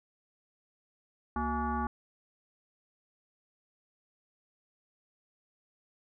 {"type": "tone with frequency modulation", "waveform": "sine", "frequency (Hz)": 538, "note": "C5", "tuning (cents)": 48, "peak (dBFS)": -29, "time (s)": [1.36, 1.87], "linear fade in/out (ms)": 2, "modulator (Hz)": 303, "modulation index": 2.4, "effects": []}